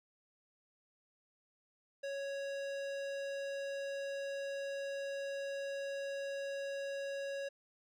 sine tone with hard clipping, 554.4 Hz, C#5, in tune, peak -40 dBFS, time 2.03-7.49 s, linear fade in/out 10 ms, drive 17 dB, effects none

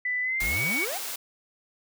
sine tone with pitch glide, 1992 to 2249 Hz, B6 to C#7, +14 to +24 cents, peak -25 dBFS, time 0.05-0.85 s, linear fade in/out 5 ms, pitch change +210 cents, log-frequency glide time 0.22-0.61 s
white high-pass noise, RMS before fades -34 dBFS, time 0.4-1.16 s, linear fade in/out 5 ms, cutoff 410 Hz, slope 12 dB/octave
45% pulse exponential sweep, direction up, 43.65 to 830.6 Hz, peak -32 dBFS, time 0.41-0.98 s, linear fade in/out 10 ms
effects none

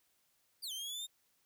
sawtooth linear two-way sweep, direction down then up, 4913 to 3054 to 3691 Hz, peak -37 dBFS, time 0.62-1.07 s, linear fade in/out 20 ms, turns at 0.72 s, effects white hiss -75 dBFS RMS until 1.45 s

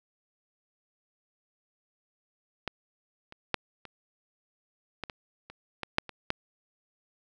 clicks, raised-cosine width 0.3 ms, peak -15 / -29 / -9 / -27 / -18 / -23 / -28 / -17 / -6 / -24 / -11 dBFS, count 11, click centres 2.677 / 3.324 / 3.543 / 3.853 / 5.037 / 5.098 / 5.5 / 5.833 / 5.984 / 6.093 / 6.304 s, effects none

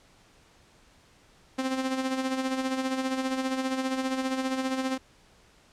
sawtooth tone with tremolo, 262.3 Hz, C4, 4 cents sharp, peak -21 dBFS, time 1.58-4.98 s, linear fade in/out 10 ms, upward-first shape sine, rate 15 Hz, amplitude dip 55%, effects pink hiss -59 dBFS RMS until 5.72 s + low-pass 8000 Hz 12 dB/octave

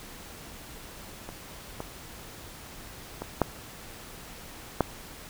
clicks, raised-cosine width 1 ms, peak -24 / -19 / -19 / -7 / -7 dBFS, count 5, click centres 1.29 / 1.804 / 3.22 / 3.417 / 4.807 s, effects pink hiss -45 dBFS RMS until 5.29 s

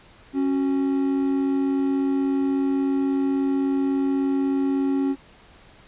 triangle tone pair together, 274.5 / 370.9 Hz, C#4 / F#4, -17 / +4 cents, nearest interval perfect fourth, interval 521 cents, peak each -18 / -27 dBFS, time 0.33-5.16 s, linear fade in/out 50 ms, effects pink hiss -51 dBFS RMS until 5.87 s + resampled to 8000 Hz

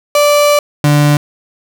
35% pulse tone pair in turn, 585 / 146.88 Hz, D5 / D3, -7 / +1 cents, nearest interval 2 octaves, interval 2392 cents, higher first, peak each -5 dBFS, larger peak neither, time 0.15-0.59 / 0.84-1.17 s, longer first, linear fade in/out 2 ms, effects none

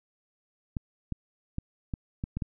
clicks, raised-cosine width 5 ms, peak -19 dBFS, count 7, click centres 0.768 / 1.123 / 1.584 / 1.938 / 2.239 / 2.37 / 2.422 s, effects none

